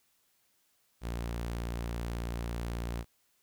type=tone; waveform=sawtooth; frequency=58.27 Hz; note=A#1; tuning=in tune; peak=-30 dBFS; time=1.01-3.05 s; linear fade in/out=50 ms; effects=white hiss -72 dBFS RMS until 3.42 s